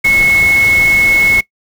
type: tone in noise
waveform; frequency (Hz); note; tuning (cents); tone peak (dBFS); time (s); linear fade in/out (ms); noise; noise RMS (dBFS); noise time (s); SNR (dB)
sine; 2187; C#7; -24; -7; 0.04-1.41; 10; pink; -22; 0.04-1.41; +12
effects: noise-tail reverb RT60 0.1 s tail -20 dB re dry